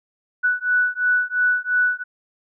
sine beating tone pair, 1480 / 1482.9 Hz, F#6 / F#6, 0 / +3 cents, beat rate 2.9 Hz, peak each -20 dBFS, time 0.43-2.04 s, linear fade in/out 20 ms, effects none

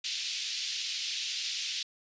white band-pass noise, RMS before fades -35 dBFS, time 0.04-1.83 s, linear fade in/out 5 ms, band 2700 to 5300 Hz, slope 24 dB/octave, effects resampled to 16000 Hz

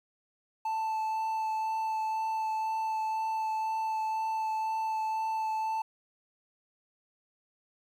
triangle tone with vibrato, 880 Hz, A5, in tune, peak -27 dBFS, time 0.65-5.82 s, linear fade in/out 5 ms, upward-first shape sine, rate 2 Hz, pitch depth 9 cents each way, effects 10-bit

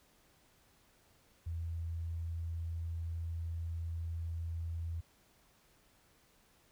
sine tone, 83.2 Hz, E2, 17 cents sharp, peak -36 dBFS, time 1.46-5.01 s, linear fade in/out 10 ms, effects pink hiss -68 dBFS RMS until 6.71 s

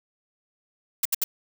blue noise bursts, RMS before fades -22 dBFS, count 3, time 1.03-1.24 s, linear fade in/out 5 ms, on 24 ms, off 69 ms, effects none

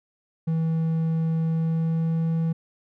triangle tone with pitch glide, 162.2 to 163.52 Hz, E3 to E3, -28 to -14 cents, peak -19 dBFS, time 0.47-2.53 s, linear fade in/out 10 ms, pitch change +14 cents, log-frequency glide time 1.43-2.26 s, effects none

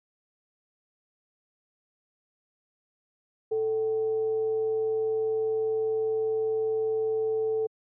sine tone with frequency modulation, 440 Hz, A4, in tune, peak -24 dBFS, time 3.51-7.67 s, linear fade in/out 10 ms, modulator 325 Hz, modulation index 0.22, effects high-pass 200 Hz 12 dB/octave

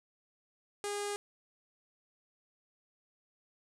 sawtooth tone with low-pass filter, 408.9 Hz, G#4, 27 cents flat, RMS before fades -37 dBFS, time 0.84-1.16 s, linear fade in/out 0 ms, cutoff 8900 Hz, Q 2.9, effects none

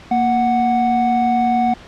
triangle tone pair together, 233.1 / 740 Hz, A#3 / F#5, 0 / 0 cents, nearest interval octave + minor sixth, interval 2000 cents, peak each -16 / -13 dBFS, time 0.11-1.74 s, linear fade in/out 5 ms, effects pink hiss -40 dBFS RMS until 1.87 s + low-pass 4000 Hz 12 dB/octave

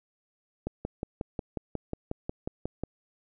click train, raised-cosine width 2 ms, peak -18 dBFS, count 13, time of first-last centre 0.67-2.836 s, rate 5.54 Hz, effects none

